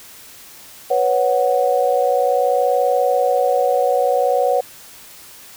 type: chord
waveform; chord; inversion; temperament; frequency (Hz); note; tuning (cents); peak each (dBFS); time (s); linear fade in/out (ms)
sine; B suspended second; none; equal; 493.9 / 554.4 / 740; B4 / C#5 / F#5; 0 / 0 / 0; -18; 0.9-4.61; 10
effects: white hiss -41 dBFS RMS until 5.56 s